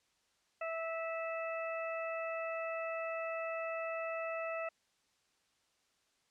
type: harmonic tone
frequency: 655 Hz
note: E5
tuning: 11 cents flat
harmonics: 1 / 2 / 3 / 4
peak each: -38 / -43 / -47 / -45 dBFS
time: 0.61-4.69 s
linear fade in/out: 5 ms
effects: white hiss -75 dBFS RMS until 6.3 s + low-pass 7000 Hz 12 dB/octave